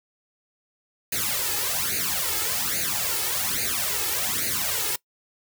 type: noise with flanger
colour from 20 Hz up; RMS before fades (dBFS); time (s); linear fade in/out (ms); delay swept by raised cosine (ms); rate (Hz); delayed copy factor
white; -26; 1.12-4.96; 5; 0.45 to 2.35; 1.2; +0.9
effects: noise-tail reverb RT60 0.1 s tail -22 dB re dry + high-pass 60 Hz 12 dB/octave